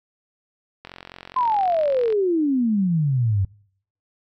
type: click train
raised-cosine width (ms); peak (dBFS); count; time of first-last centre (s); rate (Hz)
0.3; -21; 58; 0.85-2.125; 44.7
type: exponential sweep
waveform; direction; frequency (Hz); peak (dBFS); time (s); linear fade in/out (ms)
sine; down; 1047 to 92.5; -17; 1.36-3.45; 5
effects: noise-tail reverb RT60 0.6 s tail -25 dB re dry